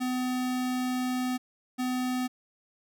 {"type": "tone pair in turn", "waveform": "square", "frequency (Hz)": [252.7, 252.7], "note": ["B3", "B3"], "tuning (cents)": [40, 40], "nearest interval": "unison", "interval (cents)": 0, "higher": "neither", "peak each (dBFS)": -28, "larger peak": "neither", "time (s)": [[0, 1.38], [1.78, 2.28]], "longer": "first", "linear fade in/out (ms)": 20, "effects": []}